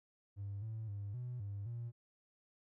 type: tone with pitch steps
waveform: triangle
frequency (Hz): 100 / 110.6 / 101 / 123.5 / 100.6 / 118.1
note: G2 / A2 / G#2 / B2 / G2 / A#2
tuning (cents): +35 / +9 / -48 / 0 / +45 / +23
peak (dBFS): -37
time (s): 0.36-1.92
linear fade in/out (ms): 50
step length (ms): 260
effects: tanh soft clip ceiling -37 dBFS